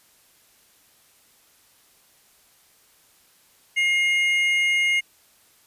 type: tone pair together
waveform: triangle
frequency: 2135 / 2852 Hz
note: C7 / F7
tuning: +34 / +36 cents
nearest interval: perfect fourth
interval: 502 cents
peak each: -17 / -25 dBFS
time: 3.76-5.01 s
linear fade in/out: 20 ms
effects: white hiss -58 dBFS RMS until 5.66 s + resampled to 32000 Hz